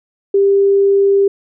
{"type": "tone", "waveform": "sine", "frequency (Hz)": 396.4, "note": "G4", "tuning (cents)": 19, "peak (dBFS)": -8, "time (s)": [0.34, 1.28], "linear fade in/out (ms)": 5, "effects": []}